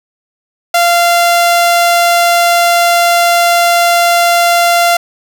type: tone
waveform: sawtooth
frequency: 691 Hz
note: F5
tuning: 19 cents flat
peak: -3 dBFS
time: 0.74-4.97 s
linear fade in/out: 5 ms
effects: none